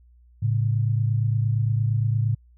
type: tone pair together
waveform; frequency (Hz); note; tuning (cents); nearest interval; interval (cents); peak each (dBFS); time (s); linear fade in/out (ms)
sine; 109.91 / 138.59; A2 / C#3; -1 / 0; major third; 401; -20 / -26; 0.42-2.35; 10
effects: added 60 Hz sine -51 dBFS peak until 2.57 s